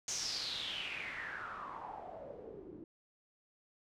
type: noise with low-pass filter sweep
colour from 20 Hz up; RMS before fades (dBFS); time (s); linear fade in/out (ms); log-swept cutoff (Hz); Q
white; -43; 0.08-2.84; 2; 6500 to 300; 6.4
effects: none